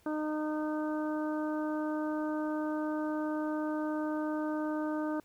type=harmonic tone; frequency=306.2 Hz; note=D#4; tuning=28 cents flat; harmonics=1 / 2 / 3 / 4 / 5; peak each=-32 / -38 / -42 / -44 / -46 dBFS; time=0.06-5.2 s; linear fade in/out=2 ms; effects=pink hiss -66 dBFS RMS until 5.24 s